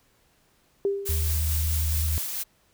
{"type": "tone with exponential decay", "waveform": "sine", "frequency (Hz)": 397.7, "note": "G4", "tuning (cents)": 25, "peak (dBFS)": -19, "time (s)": [0.85, 1.41], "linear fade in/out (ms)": 1, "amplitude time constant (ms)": 120}
{"type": "noise with tremolo", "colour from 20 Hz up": "blue", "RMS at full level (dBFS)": -30, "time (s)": [1.05, 2.44], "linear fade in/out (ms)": 20, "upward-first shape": "sine", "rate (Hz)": 4.6, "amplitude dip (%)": 25}
{"type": "tone", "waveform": "sine", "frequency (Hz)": 77.78, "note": "D#2", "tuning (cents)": 0, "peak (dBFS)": -23, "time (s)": [1.09, 2.18], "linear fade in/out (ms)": 0}
{"effects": ["pink hiss -64 dBFS RMS until 2.73 s"]}